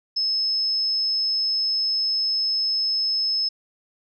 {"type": "tone", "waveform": "sine", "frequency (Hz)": 5200, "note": "E8", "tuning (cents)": -24, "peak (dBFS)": -20, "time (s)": [0.16, 3.49], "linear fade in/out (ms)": 10, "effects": []}